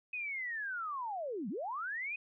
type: linear two-way sweep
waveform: sine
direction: down then up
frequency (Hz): 2538 to 174.61 to 2538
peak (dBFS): -36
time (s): 0.13-2.16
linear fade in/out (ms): 5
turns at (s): 1.49
effects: none